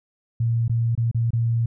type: tone with dropouts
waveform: sine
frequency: 116 Hz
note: A#2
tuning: 8 cents flat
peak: -18 dBFS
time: 0.4-1.66 s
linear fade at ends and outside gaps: 5 ms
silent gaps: 0.681-0.695 / 0.952-0.976 / 1.114-1.146 / 1.306-1.332 s
effects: none